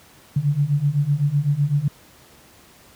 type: beating tone pair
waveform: sine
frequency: 140 / 147.9 Hz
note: C#3 / D3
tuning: +18 / +13 cents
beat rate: 7.9 Hz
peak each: -21 / -19 dBFS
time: 0.36-1.88 s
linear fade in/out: 5 ms
effects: pink hiss -50 dBFS RMS until 2.95 s + high-pass 60 Hz 12 dB/octave